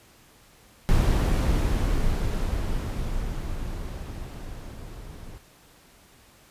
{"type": "noise with level ramp", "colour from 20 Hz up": "brown", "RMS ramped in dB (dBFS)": [-19, -40], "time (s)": [0.89, 5.38], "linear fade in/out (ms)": 0, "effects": ["pink hiss -55 dBFS RMS until 6.5 s", "resampled to 32000 Hz"]}